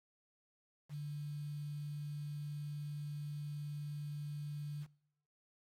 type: tone with quantisation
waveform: sine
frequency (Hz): 146.83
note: D3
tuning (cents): 0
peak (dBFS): -40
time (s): 0.89-4.87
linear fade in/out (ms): 50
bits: 10
effects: noise-tail reverb RT60 0.8 s tail -23 dB re dry + AAC 48 kbps